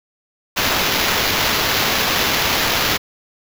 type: noise with sample-and-hold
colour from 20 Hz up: white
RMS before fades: -18 dBFS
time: 0.56-2.98 s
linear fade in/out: 20 ms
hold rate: 8820 Hz
effects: none